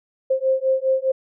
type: beating tone pair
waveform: sine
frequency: 525 / 529.9 Hz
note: C5 / C5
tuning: +6 / +22 cents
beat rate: 4.9 Hz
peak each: -20 dBFS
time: 0.3-1.12 s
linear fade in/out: 10 ms
effects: none